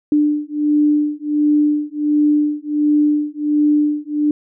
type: beating tone pair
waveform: sine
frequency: 296.7 / 298.1 Hz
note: D4 / D4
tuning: +18 / +26 cents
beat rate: 1.4 Hz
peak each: -16 dBFS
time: 0.12-4.31 s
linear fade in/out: 2 ms
effects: none